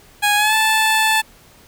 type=tone with pitch glide; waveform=15% pulse; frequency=827 to 876.2 Hz; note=G#5 to A5; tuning=-8 to -7 cents; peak=-7 dBFS; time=0.22-1.22 s; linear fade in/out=20 ms; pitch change=+101 cents; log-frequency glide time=0.36-0.55 s; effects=pink hiss -48 dBFS RMS until 1.67 s